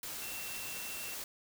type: tone in noise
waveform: sine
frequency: 2705 Hz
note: E7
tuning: 44 cents sharp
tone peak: -46 dBFS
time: 0.22-1.14 s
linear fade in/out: 2 ms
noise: white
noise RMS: -42 dBFS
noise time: 0.03-1.24 s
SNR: -7 dB
effects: none